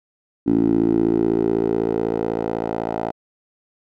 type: tone with band-pass filter sweep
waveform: 10% pulse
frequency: 56 Hz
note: A1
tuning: 31 cents sharp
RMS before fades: -20 dBFS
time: 0.46-3.12 s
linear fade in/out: 20 ms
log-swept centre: 290 to 620 Hz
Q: 4.2
effects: none